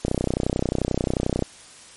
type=click train; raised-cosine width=2 ms; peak=-8 dBFS; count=44; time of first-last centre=0.05-1.424 s; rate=31.3 Hz; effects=white hiss -46 dBFS RMS until 1.96 s + MP3 48 kbps